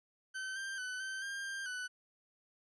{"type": "tone with pitch steps", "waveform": "40% pulse", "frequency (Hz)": [1535, 1578, 1504, 1547, 1598, 1588, 1493], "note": ["G6", "G6", "F#6", "G6", "G6", "G6", "F#6"], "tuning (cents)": [-37, 11, 28, -23, 33, 22, 15], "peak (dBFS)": -38, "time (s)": [0.34, 1.88], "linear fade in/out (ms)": 20, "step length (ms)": 220, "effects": ["resampled to 22050 Hz"]}